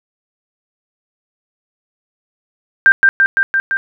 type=tone with echo; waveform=sine; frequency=1576 Hz; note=G6; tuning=9 cents sharp; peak=-3 dBFS; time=2.86-2.92 s; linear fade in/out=0 ms; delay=170 ms; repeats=5; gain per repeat=-2 dB; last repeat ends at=3.77 s; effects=none